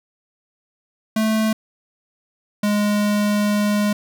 square tone pair in turn, 218.8 / 207.4 Hz, A3 / G#3, -9 / -2 cents, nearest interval minor second, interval 93 cents, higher first, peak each -17 dBFS, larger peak neither, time 1.16-1.53 / 2.63-3.93 s, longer second, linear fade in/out 5 ms, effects none

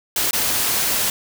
white noise with dropouts, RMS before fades -20 dBFS, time 0.16-1.1 s, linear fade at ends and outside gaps 2 ms, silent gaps 0.309-0.331 s, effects none

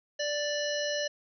harmonic tone, 587.3 Hz, D5, in tune, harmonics 1 / 3 / 5 / 7 / 9 / 10, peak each -31 / -36 / -38 / -39 / -41 / -41 dBFS, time 0.19-1.08 s, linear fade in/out 10 ms, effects none

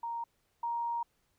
sine tone pair in turn, 932.3 / 938.2 Hz, A#5 / A#5, 0 / +11 cents, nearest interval unison, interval 11 cents, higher second, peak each -34 / -31 dBFS, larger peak second, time 0.03-0.24 / 0.63-1.03 s, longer second, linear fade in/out 5 ms, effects pink hiss -75 dBFS RMS until 1.38 s

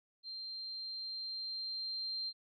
sine tone with level ramp, 4163 Hz, C8, 10 cents flat, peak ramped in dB -42 to -36 dBFS, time 0.23-2.33 s, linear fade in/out 50 ms, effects none

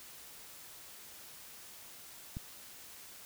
click, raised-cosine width 5 ms, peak -27 dBFS, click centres 2.369 s, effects white hiss -52 dBFS RMS until 3.25 s

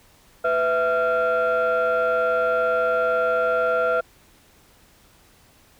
sine tone cluster, 500 / 658 / 1382 Hz, B4 / E5 / F6, +21 / -3 / -19 cents, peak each -21 dBFS, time 0.44-4.01 s, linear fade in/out 10 ms, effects tanh soft clip ceiling -14 dBFS + pink hiss -55 dBFS RMS until 5.79 s

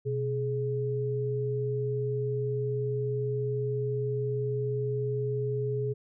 sine tone pair together, 125.9 / 420.3 Hz, B2 / G#4, +34 / +21 cents, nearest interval octave + major sixth, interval 2087 cents, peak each -30 / -30 dBFS, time 0.05-5.94 s, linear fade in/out 20 ms, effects none

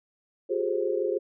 sine tone cluster, 357.9 / 399 / 425.6 / 527 Hz, F4 / G4 / G#4 / C5, +42 / +31 / +42 / +12 cents, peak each -30 dBFS, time 0.49-1.19 s, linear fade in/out 20 ms, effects none

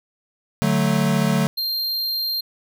square chord, D major, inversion none, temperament equal, 146.83 / 185 / 220 Hz, D3 / F#3 / A3, 0 / 0 / 0 cents, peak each -22 dBFS, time 0.62-1.47 s, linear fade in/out 0 ms
square tone, 4186 Hz, C8, in tune, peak -22 dBFS, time 1.57-2.41 s, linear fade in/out 10 ms
effects none

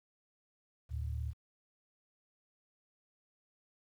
sine tone pair together, 74.2 / 111.17 Hz, D2 / A2, +18 / +18 cents, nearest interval perfect fifth, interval 700 cents, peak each -36 / -40 dBFS, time 0.89-1.34 s, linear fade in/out 50 ms, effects 11-bit

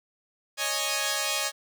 5% pulse chord, C# suspended second, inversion none, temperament equal, 554.4 / 622.3 / 830.6 Hz, C#5 / D#5 / G#5, 0 / 0 / 0 cents, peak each -19 dBFS, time 0.57-1.52 s, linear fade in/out 50 ms, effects none

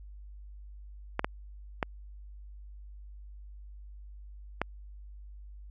clicks, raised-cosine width 0.5 ms, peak -12 dBFS, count 4, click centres 1.194 / 1.245 / 1.828 / 4.616 s, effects added 50 Hz sine -44 dBFS peak until 5.7 s + MP3 64 kbps

